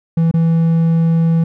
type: tone with dropouts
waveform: triangle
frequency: 164.81 Hz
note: E3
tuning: in tune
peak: -8 dBFS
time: 0.17-1.44 s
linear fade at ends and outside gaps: 5 ms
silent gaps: 0.313-0.339 s
effects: none